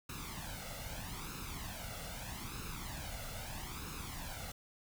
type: noise with flanger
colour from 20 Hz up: pink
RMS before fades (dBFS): -44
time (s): 0.09-4.52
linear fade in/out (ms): 5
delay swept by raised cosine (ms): 0.76 to 1.46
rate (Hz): 0.79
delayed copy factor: +0.7
effects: none